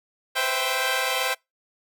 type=chord; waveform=10% pulse; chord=C major seventh; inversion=third; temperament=equal with one note detuned; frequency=501.4 / 523.3 / 659.3 / 784 Hz; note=B4 / C5 / E5 / G5; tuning=+26 / 0 / 0 / 0 cents; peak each=-23 / -19 / -21 / -19 dBFS; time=0.35-1.35 s; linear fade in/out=20 ms; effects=noise-tail reverb RT60 0.2 s tail -26 dB re dry